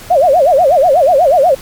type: tone with vibrato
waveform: sine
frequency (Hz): 622.3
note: D#5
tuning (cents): 0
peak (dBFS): -5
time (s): 0.1-1.55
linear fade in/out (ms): 10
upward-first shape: sine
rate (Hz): 8.2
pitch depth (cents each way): 290
effects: pink hiss -33 dBFS RMS until 1.61 s + MP3 96 kbps